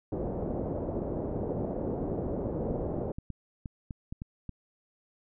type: low-pass noise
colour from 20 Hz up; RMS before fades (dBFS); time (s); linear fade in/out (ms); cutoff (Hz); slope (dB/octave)
white; -33; 0.12-3.12; 5; 550; 24
type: clicks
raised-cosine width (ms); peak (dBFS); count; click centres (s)
5; -25; 11; 2.267 / 2.71 / 2.794 / 2.967 / 3.185 / 3.303 / 3.658 / 3.908 / 4.125 / 4.219 / 4.493
effects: none